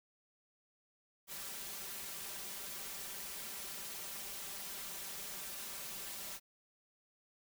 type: noise with comb filter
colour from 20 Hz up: white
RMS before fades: -45 dBFS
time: 1.27-6.4 s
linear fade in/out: 50 ms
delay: 5.1 ms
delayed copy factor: +0.7
effects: none